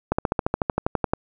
slowing click train, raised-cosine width 1 ms, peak -6 dBFS, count 14, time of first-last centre 0.12-1.135 s, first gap 65 ms, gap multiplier 1.03, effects none

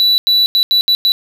triangle tone bursts at uneven times, 3951 Hz, B7, in tune, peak -7 dBFS, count 6, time 0-0.18 / 0.27-0.46 / 0.55-0.63 / 0.71-0.81 / 0.88-0.95 / 1.05-1.12 s, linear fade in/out 0 ms, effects none

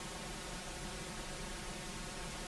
pink noise with comb filter, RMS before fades -44 dBFS, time 0-2.47 s, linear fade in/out 2 ms, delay 5.5 ms, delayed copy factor +1, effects resampled to 24000 Hz

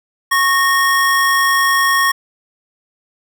square tone pair together, 1100 / 1850 Hz, C#6 / A#6, -14 / -14 cents, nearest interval major sixth, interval 900 cents, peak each -15 dBFS, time 0.31-2.12 s, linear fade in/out 10 ms, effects none

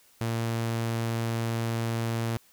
sawtooth tone, 115 Hz, A#2, 23 cents flat, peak -23 dBFS, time 0.21-2.37 s, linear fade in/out 0 ms, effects white hiss -60 dBFS RMS until 2.52 s

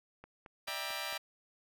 click train, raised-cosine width 0.5 ms, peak -35 dBFS, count 5, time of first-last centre 0.24-1.127 s, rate 4.51 Hz
10% pulse chord, E half-diminished seventh, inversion third, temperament just, 593.3 / 659.3 / 791.1 / 949.3 Hz, D5 / E5 / G5 / Bb5, +18 / 0 / +16 / +31 cents, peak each -35 dBFS, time 0.67-1.18 s, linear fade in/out 10 ms
effects none

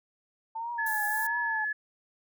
sine tone with vibrato, 890 Hz, A5, 20 cents sharp, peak -32 dBFS, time 0.55-1.65 s, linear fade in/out 10 ms, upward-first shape triangle, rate 1.5 Hz, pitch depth 130 cents each way
sine tone, 1710 Hz, A6, 50 cents flat, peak -28 dBFS, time 0.78-1.73 s, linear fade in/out 10 ms
white high-pass noise, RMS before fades -38 dBFS, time 0.86-1.27 s, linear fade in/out 5 ms, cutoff 11000 Hz, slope 12 dB/octave
effects none

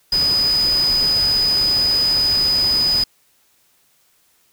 sine tone in noise, 4985 Hz, D#8, 2 cents sharp, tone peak -14 dBFS, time 0.12-3.04 s, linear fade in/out 5 ms, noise pink, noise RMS -29 dBFS, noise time 0.12-3.04 s, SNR +12 dB, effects white hiss -59 dBFS RMS until 4.52 s

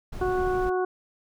brown noise, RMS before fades -34 dBFS, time 0.12-0.7 s, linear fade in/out 10 ms
harmonic tone, 368.1 Hz, F#4, 9 cents flat, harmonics 1 / 2 / 3 / 4, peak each -24 / -30 / -34 / -36 dBFS, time 0.21-0.85 s, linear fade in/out 5 ms
effects none

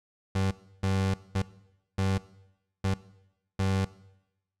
30% pulse tone bursts at uneven times, 96 Hz, G2, 36 cents flat, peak -22 dBFS, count 6, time 0.35-0.51 / 0.83-1.14 / 1.35-1.42 / 1.98-2.18 / 2.84-2.94 / 3.59-3.85 s, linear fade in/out 5 ms, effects noise-tail reverb RT60 0.9 s tail -19 dB re dry + low-pass 8000 Hz 12 dB/octave

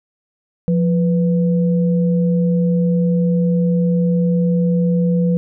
sine tone pair together, 174.61 / 493.9 Hz, F3 / B4, 0 / 0 cents, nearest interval octave + tritone, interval 1800 cents, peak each -13 / -22 dBFS, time 0.68-5.37 s, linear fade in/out 0 ms, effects none

